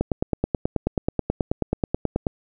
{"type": "click train", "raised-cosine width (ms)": 2, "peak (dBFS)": -7, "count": 22, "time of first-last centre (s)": [0.01, 2.268], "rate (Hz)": 9.3, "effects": []}